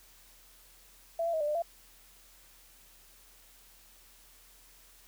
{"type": "tone with pitch steps", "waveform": "sine", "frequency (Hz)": [667, 677, 635, 590, 601, 678], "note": ["E5", "E5", "D#5", "D5", "D5", "E5"], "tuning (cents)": [20, 46, 35, 8, 40, 49], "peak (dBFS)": -28, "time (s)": [1.19, 1.622], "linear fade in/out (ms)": 5, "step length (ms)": 72, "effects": ["added 41 Hz sine -63 dBFS peak until 5.07 s", "white hiss -59 dBFS RMS until 5.07 s"]}